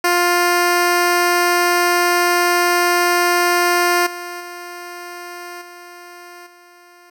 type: tone with level steps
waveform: 10% pulse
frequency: 351.4 Hz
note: F4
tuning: 11 cents sharp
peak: -5 / -19 / -22 / -28 / -36 dBFS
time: 0.04-7.1 s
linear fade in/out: 5 ms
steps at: 4.06 / 4.4 / 5.61 / 6.46 s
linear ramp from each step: 10 ms
effects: none